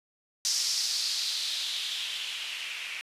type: noise with low-pass filter sweep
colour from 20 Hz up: violet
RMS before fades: -32 dBFS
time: 0.45-3.01 s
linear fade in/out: 0 ms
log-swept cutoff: 5500 to 2400 Hz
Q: 3.6
effects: resampled to 32000 Hz